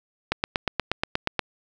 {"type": "click train", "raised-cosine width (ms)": 0.3, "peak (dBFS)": -6, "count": 10, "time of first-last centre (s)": [0.32, 1.393], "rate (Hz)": 8.39, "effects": []}